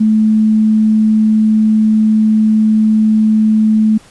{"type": "tone", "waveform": "sine", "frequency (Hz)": 216.9, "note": "A3", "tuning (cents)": -25, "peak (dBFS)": -7, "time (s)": [0, 3.98], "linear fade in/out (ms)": 10, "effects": ["pink hiss -43 dBFS RMS until 4.1 s", "resampled to 24000 Hz"]}